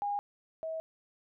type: tone pair in turn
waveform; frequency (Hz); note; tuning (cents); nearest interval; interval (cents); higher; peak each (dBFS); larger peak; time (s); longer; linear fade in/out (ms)
sine; 815 / 643.4; G#5 / E5; -33 / -42; major third; 409; first; -30 / -34; first; 0.02-0.19 / 0.63-0.8; neither; 0
effects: none